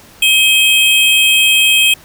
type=tone pair together; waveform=square; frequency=2543 / 3204 Hz; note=D#7 / G7; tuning=+37 / +37 cents; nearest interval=major third; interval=400 cents; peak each=-11 dBFS; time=0.22-1.94 s; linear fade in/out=5 ms; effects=pink hiss -41 dBFS RMS until 2.04 s